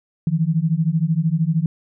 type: beating tone pair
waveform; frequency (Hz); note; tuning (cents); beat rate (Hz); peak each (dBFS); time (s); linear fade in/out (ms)
sine; 155.4 / 168.4; D#3 / E3; -2 / +37; 13; -19; 0.27-1.66; 2
effects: none